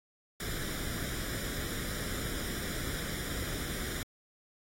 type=noise with comb filter; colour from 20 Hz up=pink; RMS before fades=-37 dBFS; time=0.4-4.03 s; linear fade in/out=2 ms; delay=0.56 ms; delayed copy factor=+0.65; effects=AAC 48 kbps